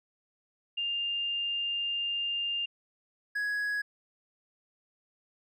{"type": "tone pair in turn", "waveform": ["sine", "triangle"], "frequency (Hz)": [2803, 1670], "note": ["F7", "G#6"], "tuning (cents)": [6, 9], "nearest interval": "major sixth", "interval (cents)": 897, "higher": "first", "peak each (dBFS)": [-29, -27], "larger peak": "second", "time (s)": [[0.77, 2.66], [3.35, 3.82]], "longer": "first", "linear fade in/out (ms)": 10, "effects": []}